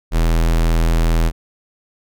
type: tone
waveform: square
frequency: 41.2 Hz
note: E1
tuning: in tune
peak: -13 dBFS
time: 0.11-1.32 s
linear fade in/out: 50 ms
effects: none